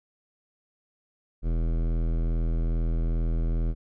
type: tone with hard clipping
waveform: sine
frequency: 41.2 Hz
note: E1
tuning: in tune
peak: -25 dBFS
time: 1.42-3.75 s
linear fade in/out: 50 ms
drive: 17 dB
effects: none